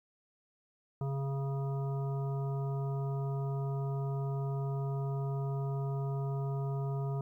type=harmonic tone; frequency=137.4 Hz; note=C#3; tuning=15 cents flat; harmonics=1 / 3 / 5 / 7 / 9; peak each=-32 / -42 / -46 / -49 / -51 dBFS; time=1.01-7.21 s; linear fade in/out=2 ms; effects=12-bit